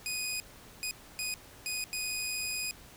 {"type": "tone bursts at uneven times", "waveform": "15% pulse", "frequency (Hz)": 2489, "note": "D#7", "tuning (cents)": 0, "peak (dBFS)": -26, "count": 5, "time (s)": [[0.06, 0.4], [0.83, 0.91], [1.19, 1.34], [1.66, 1.84], [1.93, 2.71]], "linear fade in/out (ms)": 0, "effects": ["pink hiss -53 dBFS RMS until 2.96 s"]}